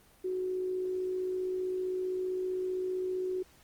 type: tone with amplitude modulation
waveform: sine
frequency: 370 Hz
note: F#4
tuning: in tune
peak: -29 dBFS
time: 0.24-3.43 s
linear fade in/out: 10 ms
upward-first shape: sine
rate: 55.4 Hz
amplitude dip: 30%
effects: pink hiss -61 dBFS RMS until 3.63 s + Opus 24 kbps